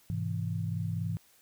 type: chord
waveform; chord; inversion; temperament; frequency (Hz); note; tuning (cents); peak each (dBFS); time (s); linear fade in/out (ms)
sine; Ab augmented; none; equal with one note detuned; 103.83 / 127.75 / 164.81; Ab2 / C3 / E3; 0 / -41 / 0; -33 / -38 / -34; 0.1-1.17; 0
effects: white hiss -63 dBFS RMS until 1.41 s